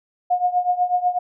sine tone with tremolo, 719 Hz, F#5, 50 cents flat, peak -13 dBFS, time 0.3-1.19 s, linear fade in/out 10 ms, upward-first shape triangle, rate 8.1 Hz, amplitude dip 90%, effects none

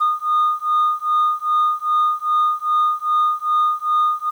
sine beating tone pair, 1225 / 1227.5 Hz, D#6 / D#6, -27 / -24 cents, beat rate 2.5 Hz, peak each -17 dBFS, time 0-4.31 s, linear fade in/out 20 ms, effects tanh soft clip ceiling -11 dBFS + 8-bit

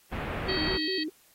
pink low-pass noise, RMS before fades -34 dBFS, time 0.11-0.78 s, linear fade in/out 20 ms, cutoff 2600 Hz, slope 24 dB/octave
sine tone with vibrato, 341.7 Hz, F4, 38 cents flat, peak -30 dBFS, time 0.47-1.1 s, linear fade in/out 20 ms, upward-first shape square, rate 4.9 Hz, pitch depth 170 cents each way
harmonic tone, 640 Hz, D#5, 49 cents sharp, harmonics 3 / 4 / 5 / 6 / 7, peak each -35 / -42 / -37 / -42 / -32 dBFS, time 0.48-1.04 s, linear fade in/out 10 ms
effects white hiss -61 dBFS RMS until 1.34 s + AAC 48 kbps

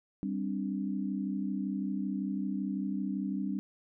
sine chord, G suspended fourth, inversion none, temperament just, 196 / 261.3 / 294 Hz, G3 / C4 / D4, 0 / -2 / +2 cents, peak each -33 / -37 / -37 dBFS, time 0.23-3.59 s, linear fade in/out 0 ms, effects none

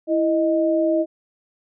sine tone pair together, 330 / 622.3 Hz, E4 / D#5, +2 / 0 cents, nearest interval major seventh, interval 1098 cents, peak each -19 dBFS, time 0.07-1.06 s, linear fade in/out 50 ms, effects none

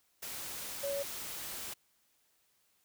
sine tone in noise, 561 Hz, C#5, 21 cents sharp, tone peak -33 dBFS, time 0.83-1.03 s, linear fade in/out 10 ms, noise white, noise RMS -42 dBFS, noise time 0.22-1.74 s, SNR +6 dB, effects white hiss -73 dBFS RMS until 2.84 s

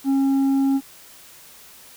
triangle tone with tanh clipping, 272.1 Hz, C#4, 32 cents flat, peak -17 dBFS, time 0.04-0.81 s, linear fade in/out 50 ms, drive 9 dB, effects white hiss -46 dBFS RMS until 1.96 s

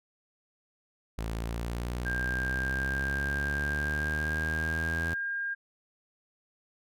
sawtooth linear sweep, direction up, 55 to 83 Hz, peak -28 dBFS, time 1.18-5.14 s, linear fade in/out 0 ms
sine tone with pitch glide, 1598 to 1610 Hz, G6 to G6, +33 to +46 cents, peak -30 dBFS, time 2.05-5.55 s, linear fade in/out 20 ms, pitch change +13 cents, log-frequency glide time 3.75-4.33 s
effects none

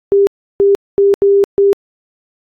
sine tone bursts at uneven times, 398.7 Hz, G4, 29 cents sharp, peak -6 dBFS, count 5, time 0.12-0.27 / 0.6-0.75 / 0.98-1.14 / 1.22-1.44 / 1.58-1.73 s, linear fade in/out 0 ms, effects AAC 48 kbps

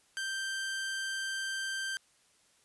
sawtooth tone, 1568 Hz, G6, in tune, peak -30 dBFS, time 0.17-1.97 s, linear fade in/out 0 ms, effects white hiss -67 dBFS RMS until 2.64 s + resampled to 24000 Hz

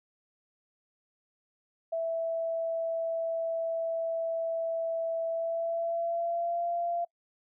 sine tone with pitch glide, 659.3 to 688.5 Hz, E5 to F5, 0 to -25 cents, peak -28 dBFS, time 1.92-7.05 s, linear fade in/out 10 ms, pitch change +75 cents, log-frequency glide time 5.28-6.65 s, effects noise-tail reverb RT60 0.1 s tail -24 dB re dry

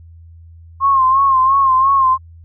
sine tone with vibrato, 1070 Hz, C6, 38 cents sharp, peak -9 dBFS, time 0.8-2.18 s, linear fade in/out 50 ms, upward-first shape sine, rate 2.9 Hz, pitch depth 61 cents each way, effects added 83 Hz sine -37 dBFS peak until 2.44 s

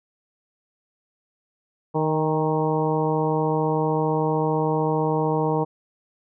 harmonic tone with a mistuned harmonic, 155.56 Hz, D#3, in tune, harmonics 1 / 2 / 3 / 4 / 5 / 6 / 7, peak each -25 / -27 / -24 / -31 / -29 / -28 / -35 dBFS, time 1.94-5.65 s, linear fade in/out 20 ms, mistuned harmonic 5, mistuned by +34 cents, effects none

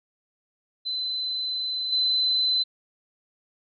sine tone with level steps, 4038 Hz, B7, 38 cents sharp, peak -26 / -20 dBFS, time 0.85-2.64 s, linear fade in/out 20 ms, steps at 1.92 s, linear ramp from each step 5 ms, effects none

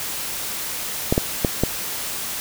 clicks, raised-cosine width 2 ms, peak -3 dBFS, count 4, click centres 1.125 / 1.179 / 1.448 / 1.636 s, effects white hiss -28 dBFS RMS until 2.4 s

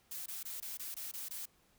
blue noise bursts, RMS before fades -43 dBFS, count 8, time 0.11-1.457 s, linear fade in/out 5 ms, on 150 ms, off 21 ms, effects pink hiss -70 dBFS RMS until 1.78 s

